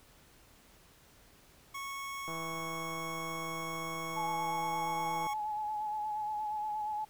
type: tone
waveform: 25% pulse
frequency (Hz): 1103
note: C#6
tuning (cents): -9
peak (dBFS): -35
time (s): 1.74-5.34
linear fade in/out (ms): 10
type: click train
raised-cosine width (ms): 1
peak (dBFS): -30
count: 491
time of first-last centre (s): 2.28-5.268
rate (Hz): 164
type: tone with vibrato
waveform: sine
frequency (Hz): 849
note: G#5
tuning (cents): +38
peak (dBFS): -33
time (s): 4.16-7.05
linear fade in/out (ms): 10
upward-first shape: sine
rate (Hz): 8.5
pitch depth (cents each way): 31
effects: pink hiss -61 dBFS RMS until 7.09 s